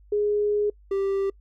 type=tone pair in turn; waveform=sine / triangle; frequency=415.3 / 392 Hz; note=G#4 / G4; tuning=0 / 0 cents; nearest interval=minor second; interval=100 cents; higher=first; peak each=-20 dBFS; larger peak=neither; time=0.12-0.7 / 0.91-1.3 s; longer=first; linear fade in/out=5 ms; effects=noise-tail reverb RT60 0.1 s tail -26 dB re dry + added 50 Hz sine -50 dBFS peak until 1.4 s